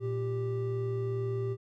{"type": "tone pair together", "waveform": "triangle", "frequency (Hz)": [116.54, 392], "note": ["A#2", "G4"], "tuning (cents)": [0, 0], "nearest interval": "octave + major sixth", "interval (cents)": 2100, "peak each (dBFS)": [-30, -31], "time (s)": [0, 1.57], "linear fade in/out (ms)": 50, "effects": []}